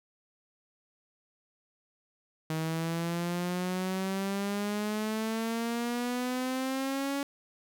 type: exponential sweep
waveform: sawtooth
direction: up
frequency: 157.8 to 281.6 Hz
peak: -26 dBFS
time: 2.5-7.23 s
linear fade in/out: 2 ms
effects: none